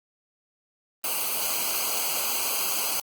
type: noise with comb filter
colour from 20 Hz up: white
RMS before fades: -27 dBFS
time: 1.04-3 s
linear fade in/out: 2 ms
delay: 0.55 ms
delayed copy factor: -0.95
effects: Opus 32 kbps